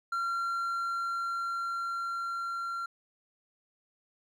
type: tone with level ramp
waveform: triangle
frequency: 1373 Hz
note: F6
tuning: 30 cents flat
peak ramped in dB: -27 to -31 dBFS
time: 0.12-2.86 s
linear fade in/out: 5 ms
effects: none